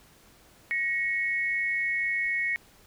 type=tone pair together; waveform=sine; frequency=1893 / 2199 Hz; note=A#6 / C#7; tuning=+26 / -14 cents; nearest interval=minor third; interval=260 cents; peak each=-28 dBFS; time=0.71-2.56 s; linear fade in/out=0 ms; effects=pink hiss -57 dBFS RMS until 2.86 s